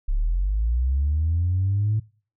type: linear sweep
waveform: sine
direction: up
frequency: 32.7 to 110 Hz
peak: -18 dBFS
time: 0.08-2 s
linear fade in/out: 10 ms
effects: noise-tail reverb RT60 0.4 s tail -23 dB re dry + tanh soft clip ceiling -15 dBFS